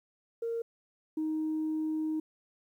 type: tone pair in turn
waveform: sine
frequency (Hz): 462.1 / 312.6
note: A#4 / D#4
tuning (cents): -15 / +8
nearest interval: perfect fifth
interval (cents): 677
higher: first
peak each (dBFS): -30 / -28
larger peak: second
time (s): 0.42-0.62 / 1.17-2.2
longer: second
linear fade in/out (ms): 5
effects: tanh soft clip ceiling -26 dBFS + 11-bit